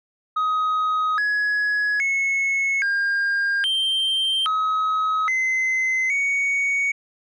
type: tone with pitch steps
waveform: sine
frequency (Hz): 1259 / 1680 / 2190 / 1609 / 3144 / 1274 / 2055 / 2234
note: D#6 / G#6 / C#7 / G6 / G7 / D#6 / C7 / C#7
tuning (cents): +20 / +19 / -22 / +45 / +4 / +41 / -32 / +13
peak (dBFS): -16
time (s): 0.36-6.92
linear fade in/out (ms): 10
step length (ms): 820
effects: tanh soft clip ceiling -18 dBFS